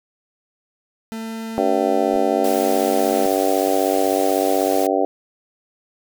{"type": "tone with vibrato", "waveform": "40% pulse", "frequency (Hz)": 223, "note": "A3", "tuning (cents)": 23, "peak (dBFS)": -26, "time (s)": [1.12, 3.26], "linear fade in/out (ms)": 0, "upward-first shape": "sine", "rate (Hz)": 0.82, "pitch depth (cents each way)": 10}
{"type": "harmonic tone", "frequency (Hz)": 96.1, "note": "G2", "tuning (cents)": -34, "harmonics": [3, 4, 5, 6, 7, 8], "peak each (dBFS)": [-23, -23, -23, -23, -23, -23], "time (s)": [1.58, 5.05], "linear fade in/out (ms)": 0}
{"type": "noise with exponential growth", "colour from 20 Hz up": "brown", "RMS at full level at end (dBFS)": -34, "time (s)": [2.02, 2.17], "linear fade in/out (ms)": 2, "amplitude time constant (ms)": 31}
{"type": "noise", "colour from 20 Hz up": "white", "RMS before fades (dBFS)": -31, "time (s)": [2.44, 4.87], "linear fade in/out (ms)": 5}
{"effects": []}